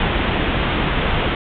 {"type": "low-pass noise", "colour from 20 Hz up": "pink", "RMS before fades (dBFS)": -19, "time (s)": [0, 1.35], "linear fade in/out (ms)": 2, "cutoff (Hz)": 3600, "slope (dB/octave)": 96, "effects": []}